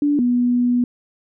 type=tone pair in turn; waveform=sine; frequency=290.6 / 244.4 Hz; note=D4 / B3; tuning=-18 / -18 cents; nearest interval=minor third; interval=300 cents; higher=first; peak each=-14 dBFS; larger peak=neither; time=0.02-0.19 / 0.19-0.84 s; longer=second; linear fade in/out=2 ms; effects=none